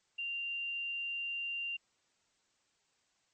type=tone; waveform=sine; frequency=2780 Hz; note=F7; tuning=9 cents flat; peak=-35 dBFS; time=0.18-1.77 s; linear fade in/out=10 ms; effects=white hiss -75 dBFS RMS until 3.33 s + MP3 32 kbps